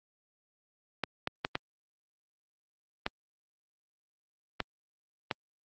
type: clicks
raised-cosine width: 0.3 ms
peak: -13 dBFS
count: 7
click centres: 1.037 / 1.274 / 1.449 / 1.554 / 3.064 / 4.603 / 5.312 s
effects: high-pass 100 Hz 12 dB/octave + Opus 48 kbps